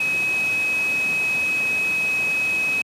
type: tone in noise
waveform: sine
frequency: 2547 Hz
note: D#7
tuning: 40 cents sharp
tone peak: -19 dBFS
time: 0-2.82 s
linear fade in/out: 5 ms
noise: pink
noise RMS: -33 dBFS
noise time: 0-2.82 s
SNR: +11 dB
effects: high-pass 150 Hz 12 dB/octave + low-pass 12000 Hz 12 dB/octave